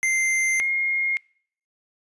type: tone pair in turn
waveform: square / sine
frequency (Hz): 2087 / 2139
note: C7 / C7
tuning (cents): -5 / +38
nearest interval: unison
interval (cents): 43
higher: second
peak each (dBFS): -20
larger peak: neither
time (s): 0.03-0.6 / 0.6-1.17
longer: neither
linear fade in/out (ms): 0
effects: noise-tail reverb RT60 0.6 s tail -25 dB re dry + resampled to 24000 Hz